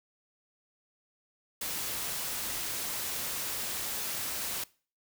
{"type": "noise", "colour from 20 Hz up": "white", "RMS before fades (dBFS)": -35, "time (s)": [1.61, 4.64], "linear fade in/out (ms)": 5, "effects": ["noise-tail reverb RT60 0.4 s tail -22 dB re dry"]}